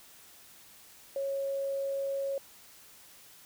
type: tone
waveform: sine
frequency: 550 Hz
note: C#5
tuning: 14 cents flat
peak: -30 dBFS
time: 1.16-2.38 s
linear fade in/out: 2 ms
effects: white hiss -55 dBFS RMS until 3.45 s

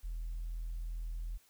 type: tone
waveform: sine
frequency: 41.2 Hz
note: E1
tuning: in tune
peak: -35 dBFS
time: 0.03-1.38 s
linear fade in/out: 20 ms
effects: tanh soft clip ceiling -34 dBFS + white hiss -67 dBFS RMS until 1.49 s

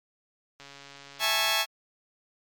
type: click train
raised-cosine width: 0.2 ms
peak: -29 dBFS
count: 131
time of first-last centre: 0.6-1.529 s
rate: 140 Hz
type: chord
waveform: 10% pulse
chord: A major seventh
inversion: second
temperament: just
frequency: 660 / 825 / 880 / 1100 Hz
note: E5 / G#5 / A5 / C#6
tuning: +2 / -12 / 0 / -14 cents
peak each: -22 dBFS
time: 1.19-1.66 s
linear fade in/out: 50 ms
effects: MP3 96 kbps

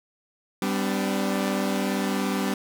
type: chord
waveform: sawtooth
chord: G major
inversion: none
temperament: equal with one note detuned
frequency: 196 / 253 / 293.7 Hz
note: G3 / B3 / D4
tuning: 0 / +42 / 0 cents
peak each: -22 / -25 / -27 dBFS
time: 0.62-2.54 s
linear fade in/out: 2 ms
effects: none

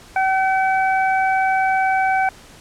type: harmonic tone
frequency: 763 Hz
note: G5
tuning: 47 cents flat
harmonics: 1 / 2 / 3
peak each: -16 / -22 / -26 dBFS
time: 0.16-2.29 s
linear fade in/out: 2 ms
effects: pink hiss -44 dBFS RMS until 2.6 s + low-pass 10000 Hz 12 dB/octave

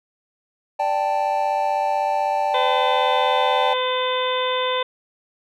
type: chord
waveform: triangle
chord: D suspended fourth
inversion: none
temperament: equal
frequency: 587.3 / 784 / 880 Hz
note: D5 / G5 / A5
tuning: 0 / 0 / 0 cents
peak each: -23 / -20 / -21 dBFS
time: 0.79-3.74 s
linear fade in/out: 10 ms
type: harmonic tone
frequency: 508 Hz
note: B4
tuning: 49 cents sharp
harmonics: 1 / 2 / 3 / 4 / 5 / 6 / 7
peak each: -23 / -24 / -33 / -32 / -34 / -34 / -27 dBFS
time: 2.54-4.83 s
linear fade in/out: 5 ms
effects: none

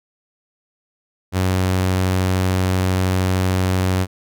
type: tone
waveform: sawtooth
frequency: 93 Hz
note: F#2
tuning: 9 cents sharp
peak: -12 dBFS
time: 1.32-4.07 s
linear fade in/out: 50 ms
effects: none

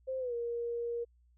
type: tone with pitch glide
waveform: sine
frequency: 523.3 to 471.6 Hz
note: C5 to A#4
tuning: 0 to +20 cents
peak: -33 dBFS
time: 0.07-1.05 s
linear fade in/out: 20 ms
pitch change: -180 cents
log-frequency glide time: 0.19-0.34 s
effects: added 60 Hz sine -63 dBFS peak until 1.37 s

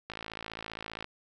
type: click train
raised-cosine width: 0.3 ms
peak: -22 dBFS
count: 53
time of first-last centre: 0.1-1.044 s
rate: 55.1 Hz
effects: none

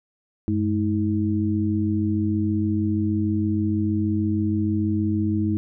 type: tone cluster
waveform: sine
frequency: 97.5 / 212.3 / 318.7 Hz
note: G2 / G#3 / D#4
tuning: -9 / +38 / +42 cents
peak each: -24 dBFS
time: 0.48-5.57 s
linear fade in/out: 0 ms
effects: none

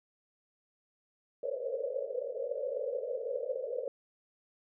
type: band-pass noise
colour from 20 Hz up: white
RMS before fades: -36 dBFS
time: 1.43-3.88 s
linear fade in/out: 2 ms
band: 460 to 570 Hz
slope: 96 dB/octave
effects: none

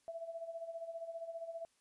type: tone with tremolo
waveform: sine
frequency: 664 Hz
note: E5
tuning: 12 cents sharp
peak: -39 dBFS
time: 0.08-1.65 s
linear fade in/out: 0 ms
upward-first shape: sine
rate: 15 Hz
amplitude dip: 70%
effects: white hiss -75 dBFS RMS until 1.8 s + resampled to 24000 Hz

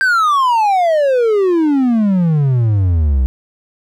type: exponential sweep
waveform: triangle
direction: down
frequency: 1592 to 61.74 Hz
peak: -8 dBFS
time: 0.01-3.26 s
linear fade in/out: 0 ms
effects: none

